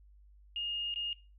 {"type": "tone with dropouts", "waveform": "sine", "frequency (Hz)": 2842, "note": "F7", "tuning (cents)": 30, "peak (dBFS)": -34, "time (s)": [0.56, 1.13], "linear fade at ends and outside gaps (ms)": 1, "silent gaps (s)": [0.941, 0.959], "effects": ["noise-tail reverb RT60 0.3 s tail -17 dB re dry", "added 50 Hz sine -56 dBFS peak until 1.38 s"]}